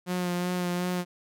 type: tone with vibrato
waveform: sawtooth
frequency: 178.5 Hz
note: F3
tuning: 38 cents sharp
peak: -23 dBFS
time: 0.06-1.05 s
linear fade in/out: 50 ms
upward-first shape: sine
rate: 2.7 Hz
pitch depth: 21 cents each way
effects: none